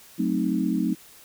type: chord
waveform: sine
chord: F# diminished seventh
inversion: none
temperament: equal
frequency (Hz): 185 / 220 / 261.6 / 311.1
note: F#3 / A3 / C4 / Eb4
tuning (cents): 0 / 0 / 0 / 0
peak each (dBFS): -27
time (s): 0.18-0.95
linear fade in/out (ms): 20
effects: white hiss -50 dBFS RMS until 1.24 s